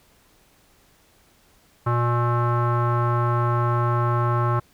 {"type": "tone with low-pass filter", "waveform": "square", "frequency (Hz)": 119.8, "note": "A#2", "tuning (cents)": 48, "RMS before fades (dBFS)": -21, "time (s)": [1.86, 4.6], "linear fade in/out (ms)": 10, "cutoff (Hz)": 1200, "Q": 8.1, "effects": ["pink hiss -58 dBFS RMS until 4.73 s"]}